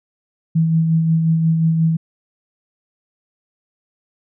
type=tone with tremolo; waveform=sine; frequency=162.4 Hz; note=E3; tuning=26 cents flat; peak=-11 dBFS; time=0.55-1.97 s; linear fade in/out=10 ms; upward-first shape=sine; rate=5.6 Hz; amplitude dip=35%; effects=none